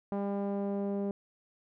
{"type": "tone with low-pass filter sweep", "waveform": "sawtooth", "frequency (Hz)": 200, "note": "G3", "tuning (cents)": 35, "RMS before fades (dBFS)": -33, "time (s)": [0.12, 1.11], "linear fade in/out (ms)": 0, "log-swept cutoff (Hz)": [810, 510], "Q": 1.5, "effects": []}